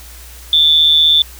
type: tone with amplitude modulation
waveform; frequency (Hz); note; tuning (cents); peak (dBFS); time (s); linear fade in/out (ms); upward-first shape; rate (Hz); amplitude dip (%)
sine; 3520; A7; 0; -4; 0.53-1.22; 2; sine; 156; 65
effects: added 60 Hz sine -35 dBFS peak until 1.39 s + white hiss -38 dBFS RMS until 1.39 s